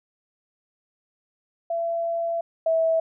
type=tone pair in turn; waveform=sine; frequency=673 / 651.6 Hz; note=E5 / E5; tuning=+36 / -20 cents; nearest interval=minor second; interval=56 cents; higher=first; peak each=-23 / -18 dBFS; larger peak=second; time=1.7-2.41 / 2.66-3 s; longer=first; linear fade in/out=5 ms; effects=none